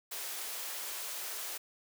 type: high-pass noise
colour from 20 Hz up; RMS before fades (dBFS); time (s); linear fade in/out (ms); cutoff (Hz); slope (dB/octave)
white; -40; 0.11-1.58; 10; 380; 24
effects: none